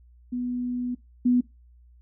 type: tone pair in turn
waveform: sine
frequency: 246.6 / 246.6 Hz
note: B3 / B3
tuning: -2 / -2 cents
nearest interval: unison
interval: 0 cents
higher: neither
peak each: -26 / -17 dBFS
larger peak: second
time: 0.32-0.95 / 1.25-1.41 s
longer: first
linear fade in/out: 10 ms
effects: noise-tail reverb RT60 0.2 s tail -20 dB re dry + added 60 Hz sine -51 dBFS peak until 2.01 s